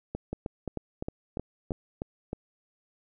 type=two click trains; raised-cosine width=2 ms; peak=-19 / -19 dBFS; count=8 / 5; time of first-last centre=0.15-2.331 / 0.33-1.719 s; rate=3.21 / 2.88 Hz; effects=none